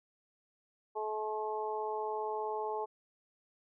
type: harmonic tone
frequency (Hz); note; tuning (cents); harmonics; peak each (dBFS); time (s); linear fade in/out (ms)
215.1; A3; -39; 2 / 3 / 4 / 5; -37 / -44 / -37 / -44; 0.95-2.86; 20
effects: none